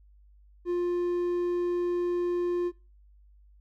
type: tone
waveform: triangle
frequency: 351.8 Hz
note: F4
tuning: 13 cents sharp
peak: -23 dBFS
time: 0.65-2.72 s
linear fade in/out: 50 ms
effects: noise-tail reverb RT60 0.3 s tail -20 dB re dry + added 50 Hz sine -54 dBFS peak until 3.6 s